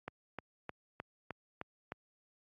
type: click train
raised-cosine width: 0.5 ms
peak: -25 dBFS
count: 7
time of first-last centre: 0.08-1.92 s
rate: 3.26 Hz
effects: high-pass 80 Hz 12 dB/octave + AAC 48 kbps